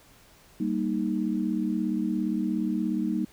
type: chord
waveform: sine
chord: Eb major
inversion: first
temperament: equal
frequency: 196 / 233.1 / 311.1 Hz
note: G3 / Bb3 / Eb4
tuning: 0 / 0 / 0 cents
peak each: -29 dBFS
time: 0.6-3.25 s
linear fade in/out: 5 ms
effects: pink hiss -56 dBFS RMS until 3.32 s